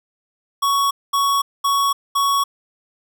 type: tone bursts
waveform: square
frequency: 1116 Hz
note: C#6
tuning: 11 cents sharp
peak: -16 dBFS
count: 4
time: 0.62-2.44 s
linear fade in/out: 10 ms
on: 290 ms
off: 220 ms
effects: none